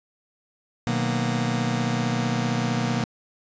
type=chord; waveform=sawtooth; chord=B major seventh; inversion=none; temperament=just; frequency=123.47 / 154.34 / 185.21 / 231.5 Hz; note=B2 / D#3 / F#3 / A#3; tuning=0 / -14 / +2 / -12 cents; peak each=-22 / -26 / -27 / -22 dBFS; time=0.87-3.04 s; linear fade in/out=0 ms; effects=resampled to 16000 Hz + 8-bit